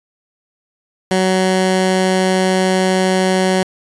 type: tone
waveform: 15% pulse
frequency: 187 Hz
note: F#3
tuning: 19 cents sharp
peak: -6 dBFS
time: 1.11-3.63 s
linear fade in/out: 2 ms
effects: resampled to 24000 Hz